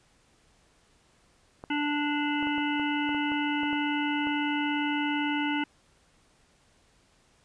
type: clicks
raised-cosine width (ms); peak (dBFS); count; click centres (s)
1; -26; 11; 1.639 / 2.427 / 2.471 / 2.581 / 2.797 / 3.092 / 3.147 / 3.319 / 3.633 / 3.73 / 4.271
type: harmonic tone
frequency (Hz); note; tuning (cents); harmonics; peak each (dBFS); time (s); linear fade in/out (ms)
293.7; D4; 0; 1 / 3 / 5 / 7 / 9 / 10; -28 / -33 / -35 / -36 / -38 / -38; 1.7-5.64; 5
effects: pink hiss -64 dBFS RMS until 7.44 s + resampled to 22050 Hz